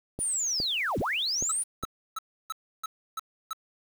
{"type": "click train", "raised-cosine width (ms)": 2, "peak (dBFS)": -22, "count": 5, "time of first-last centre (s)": [0.19, 1.836], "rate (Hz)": 2.43}
{"type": "linear two-way sweep", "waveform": "sine", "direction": "down then up", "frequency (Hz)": [9780, 51.91, 9780], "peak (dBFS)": -26, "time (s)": [0.19, 1.64], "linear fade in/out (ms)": 20, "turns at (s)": 0.99}
{"type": "tone bursts", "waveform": "square", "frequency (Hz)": 1303, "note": "E6", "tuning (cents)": -20, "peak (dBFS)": -31, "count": 7, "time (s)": [1.49, 3.532], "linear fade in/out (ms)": 5, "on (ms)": 26, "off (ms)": 310}
{"effects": ["8-bit"]}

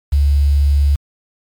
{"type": "tone with quantisation", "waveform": "sine", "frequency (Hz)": 71.3, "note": "C#2", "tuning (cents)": 49, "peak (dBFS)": -9, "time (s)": [0.12, 0.96], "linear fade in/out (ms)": 10, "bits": 6, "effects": ["MP3 96 kbps"]}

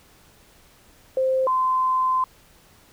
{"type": "tone pair in turn", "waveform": "sine", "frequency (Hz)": [523.3, 1031.9], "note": ["C5", "C6"], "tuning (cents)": [0, -24], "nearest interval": "octave", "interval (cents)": 1176, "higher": "second", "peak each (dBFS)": -18, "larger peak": "neither", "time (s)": [[1.17, 1.47], [1.47, 2.24]], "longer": "second", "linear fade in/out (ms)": 2, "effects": ["pink hiss -54 dBFS RMS until 2.92 s"]}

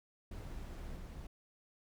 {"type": "noise with level steps", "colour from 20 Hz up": "brown", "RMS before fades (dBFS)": [-45, -47], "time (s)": [0.31, 1.27], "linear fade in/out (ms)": 5, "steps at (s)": 0.96, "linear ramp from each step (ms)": 5, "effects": []}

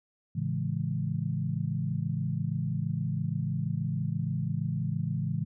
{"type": "chord", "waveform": "sine", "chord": "A major seventh", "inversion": "none", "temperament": "equal", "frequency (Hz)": [110, 138.59, 164.81, 207.7], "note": ["A2", "C#3", "E3", "G#3"], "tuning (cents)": [0, 0, 0, 0], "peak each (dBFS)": [-34, -32, -32, -38], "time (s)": [0.35, 5.45], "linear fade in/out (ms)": 10, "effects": []}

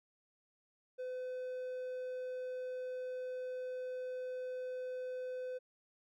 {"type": "tone", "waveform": "triangle", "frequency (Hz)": 507, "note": "B4", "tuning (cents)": 45, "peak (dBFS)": -37, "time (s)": [0.98, 5.59], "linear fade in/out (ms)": 20, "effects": []}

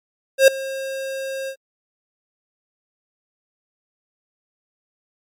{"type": "tone with ADSR envelope", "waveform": "square", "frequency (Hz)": 536, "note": "C5", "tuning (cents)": 42, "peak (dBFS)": -6, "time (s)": [0.38, 1.56], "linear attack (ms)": 98, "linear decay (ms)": 4, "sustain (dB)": -20, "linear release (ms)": 76, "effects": ["MP3 64 kbps"]}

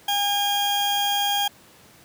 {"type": "tone pair together", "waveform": "40% pulse", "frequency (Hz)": [811, 3244], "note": ["G#5", "G#7"], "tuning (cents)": [-41, -41], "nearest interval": "2 octaves", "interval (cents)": 2400, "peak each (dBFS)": [-22, -25], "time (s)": [0.08, 1.48], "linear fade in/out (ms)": 5, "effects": ["pink hiss -51 dBFS RMS until 2.04 s", "high-pass 100 Hz 12 dB/octave"]}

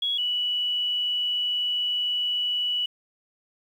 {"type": "tone pair in turn", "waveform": "sine", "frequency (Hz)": [3339, 2949], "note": ["G#7", "F#7"], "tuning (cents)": [9, -6], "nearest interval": "major second", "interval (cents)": 215, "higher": "first", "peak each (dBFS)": -23, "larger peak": "neither", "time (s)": [[0.02, 0.18], [0.18, 2.86]], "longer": "second", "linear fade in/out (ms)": 5, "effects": ["9-bit"]}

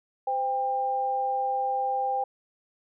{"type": "tone pair together", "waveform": "sine", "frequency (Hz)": [515, 796], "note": ["C5", "G5"], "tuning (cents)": [-28, 26], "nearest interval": "minor sixth", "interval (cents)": 754, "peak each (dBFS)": [-32, -25], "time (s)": [0.27, 2.24], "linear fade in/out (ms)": 5, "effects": []}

